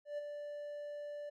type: tone with ADSR envelope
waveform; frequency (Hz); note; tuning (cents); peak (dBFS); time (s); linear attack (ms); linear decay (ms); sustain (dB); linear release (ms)
triangle; 586; D5; -4; -34; 0.05-1.3; 130; 19; -6; 12
effects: none